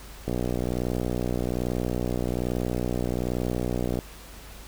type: click train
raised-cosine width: 2 ms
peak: -14 dBFS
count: 228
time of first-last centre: 0.28-3.989 s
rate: 61.2 Hz
effects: added 50 Hz sine -44 dBFS peak until 4.67 s + pink hiss -46 dBFS RMS until 4.67 s